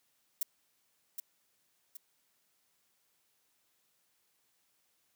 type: noise with echo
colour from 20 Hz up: violet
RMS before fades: -31 dBFS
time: 0.41-0.43 s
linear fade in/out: 5 ms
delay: 770 ms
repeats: 2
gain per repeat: -7 dB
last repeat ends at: 1.97 s
effects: white hiss -75 dBFS RMS until 5.15 s + high-pass 80 Hz 12 dB/octave